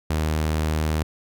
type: tone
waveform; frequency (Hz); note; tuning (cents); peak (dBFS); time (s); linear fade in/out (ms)
sawtooth; 77.78; D#2; 0; -17; 0.1-1.03; 5
effects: none